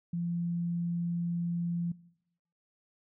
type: tone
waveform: sine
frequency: 171.7 Hz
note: F3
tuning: 29 cents flat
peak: -30 dBFS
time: 0.13-1.92 s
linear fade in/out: 5 ms
effects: noise-tail reverb RT60 0.8 s tail -21 dB re dry